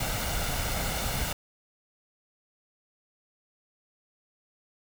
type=noise with comb filter; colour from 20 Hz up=pink; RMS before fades=-30 dBFS; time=0-1.33 s; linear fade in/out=5 ms; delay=1.4 ms; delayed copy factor=+0.5; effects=none